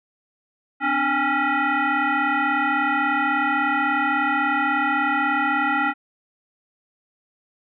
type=tone with frequency modulation; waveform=sine; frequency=293.7 Hz; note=D4; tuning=in tune; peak=-18 dBFS; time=0.8-5.94 s; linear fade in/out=50 ms; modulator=551 Hz; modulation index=3.3; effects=none